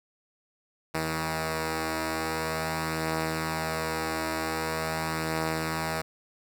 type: tone pair together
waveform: 5% pulse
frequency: 79.8 / 160.04 Hz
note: D#2 / D#3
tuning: +44 / +49 cents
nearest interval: octave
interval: 1205 cents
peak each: -23 / -18 dBFS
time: 0.94-6.02 s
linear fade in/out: 10 ms
effects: none